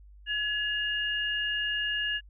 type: tone pair together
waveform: sine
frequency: 1690 / 2840 Hz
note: G#6 / F7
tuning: +30 / +28 cents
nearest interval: major sixth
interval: 898 cents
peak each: -30 / -30 dBFS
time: 0.26-2.21 s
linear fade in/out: 50 ms
effects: added 50 Hz sine -49 dBFS peak until 2.29 s